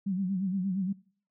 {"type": "tone with vibrato", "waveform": "sine", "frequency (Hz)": 189.3, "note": "F#3", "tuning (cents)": 40, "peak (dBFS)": -27, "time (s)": [0.06, 0.93], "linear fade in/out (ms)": 10, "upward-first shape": "sine", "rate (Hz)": 8.6, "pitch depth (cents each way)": 94, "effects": ["noise-tail reverb RT60 0.5 s tail -22 dB re dry"]}